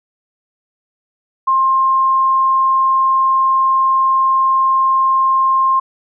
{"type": "tone", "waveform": "sine", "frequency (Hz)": 1060, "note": "C6", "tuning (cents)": 22, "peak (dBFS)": -10, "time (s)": [1.47, 5.8], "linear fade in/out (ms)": 10, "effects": []}